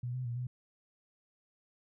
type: tone with pitch steps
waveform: sine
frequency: 122.5 / 127.4 / 119.3 / 124.7 Hz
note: B2 / C3 / A#2 / B2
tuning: -14 / -46 / +41 / +17 cents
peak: -34 dBFS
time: 0.03-0.47 s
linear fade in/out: 5 ms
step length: 110 ms
effects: none